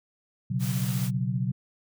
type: chord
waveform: sine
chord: B suspended second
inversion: none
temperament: equal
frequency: 123.47 / 138.59 / 185 Hz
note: B2 / C#3 / F#3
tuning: 0 / 0 / 0 cents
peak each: -28 / -30 / -30 dBFS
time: 0.5-1.52 s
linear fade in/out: 10 ms
type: noise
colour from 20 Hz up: white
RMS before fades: -38 dBFS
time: 0.59-1.11 s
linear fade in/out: 50 ms
effects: none